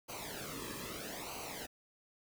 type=noise with flanger; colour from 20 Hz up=pink; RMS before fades=-44 dBFS; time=0.08-1.67 s; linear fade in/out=20 ms; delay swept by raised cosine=0.56 to 1.4 ms; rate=0.78 Hz; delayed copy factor=-0.8; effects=none